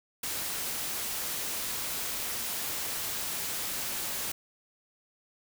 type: noise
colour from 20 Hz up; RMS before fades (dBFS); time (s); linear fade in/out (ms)
white; -34; 0.23-4.32; 5
effects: none